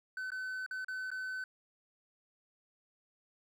triangle tone with dropouts, 1517 Hz, F#6, 43 cents sharp, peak -35 dBFS, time 0.17-1.44 s, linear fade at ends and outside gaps 2 ms, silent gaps 0.304-0.318 / 0.663-0.71 / 0.846-0.883 / 1.104-1.115 s, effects none

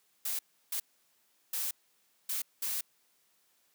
blue noise bursts at uneven times, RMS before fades -34 dBFS, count 5, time 0.25-0.39 / 0.72-0.8 / 1.53-1.71 / 2.29-2.42 / 2.62-2.81 s, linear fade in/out 5 ms, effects white hiss -71 dBFS RMS until 3.74 s + high-pass 150 Hz 12 dB/octave

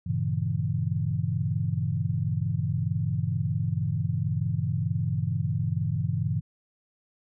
sine chord, G diminished seventh, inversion none, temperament equal with one note detuned, 98 / 116.54 / 138.59 / 163.11 Hz, G2 / Bb2 / Db3 / Fb3, 0 / 0 / 0 / -18 cents, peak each -30 dBFS, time 0.06-6.41 s, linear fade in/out 10 ms, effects none

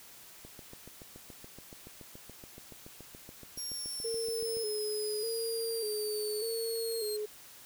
click train, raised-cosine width 2 ms, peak -35 dBFS, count 30, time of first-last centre 0.45-4.569 s, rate 7.04 Hz
20% pulse linear sweep, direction down, 5588 to 4186 Hz, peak -32 dBFS, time 3.57-7.17 s, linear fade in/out 10 ms
sine tone with vibrato, 439.2 Hz, A4, 3 cents flat, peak -33 dBFS, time 4.04-7.26 s, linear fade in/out 10 ms, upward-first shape square, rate 0.84 Hz, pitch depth 65 cents each way
effects white hiss -53 dBFS RMS until 7.65 s

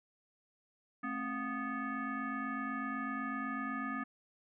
sine tone with frequency modulation, 753 Hz, F#5, 30 cents sharp, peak -35 dBFS, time 1.03-4.04 s, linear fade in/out 10 ms, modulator 486 Hz, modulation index 2.2, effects none

